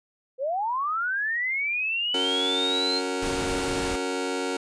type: linear sweep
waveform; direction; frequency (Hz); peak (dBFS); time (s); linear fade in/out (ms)
sine; up; 493.9 to 4227; -24; 0.38-3.02; 50
type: chord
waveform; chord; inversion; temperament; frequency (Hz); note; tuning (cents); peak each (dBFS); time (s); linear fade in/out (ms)
sawtooth; F# major; second; just; 277.5 / 370 / 462.5; C#4 / F#4 / A#4; +2 / 0 / -14; -27; 2.14-4.57; 5
type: noise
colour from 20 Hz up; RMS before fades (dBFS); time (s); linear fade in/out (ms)
pink; -32; 3.22-3.96; 5
effects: resampled to 22050 Hz